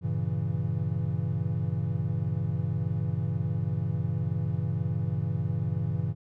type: chord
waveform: triangle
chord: G diminished seventh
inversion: none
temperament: equal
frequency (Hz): 98 / 116.54 / 138.59 / 164.81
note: G2 / Bb2 / Db3 / Fb3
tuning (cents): 0 / 0 / 0 / 0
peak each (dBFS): -30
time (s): 0.01-6.15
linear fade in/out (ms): 50
effects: none